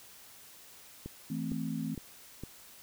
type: click train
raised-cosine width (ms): 3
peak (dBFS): -27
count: 4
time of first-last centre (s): 1.06-2.436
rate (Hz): 2.18
type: chord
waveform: sine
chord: A minor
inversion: second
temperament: equal with one note detuned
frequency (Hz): 163.3 / 220 / 261.6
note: E3 / A3 / C4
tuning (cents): -16 / 0 / 0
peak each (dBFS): -37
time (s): 1.3-1.95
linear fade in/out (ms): 5
effects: white hiss -54 dBFS RMS until 2.82 s